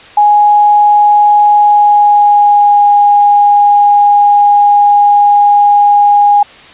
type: tone with pitch glide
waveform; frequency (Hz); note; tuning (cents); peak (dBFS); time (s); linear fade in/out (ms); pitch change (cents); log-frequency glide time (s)
sine; 830.6 to 820.6; G#5 to G#5; 0 to -21; -3; 0.17-6.43; 5; -21; 1.56-2.9
effects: white hiss -35 dBFS RMS until 6.73 s + resampled to 8000 Hz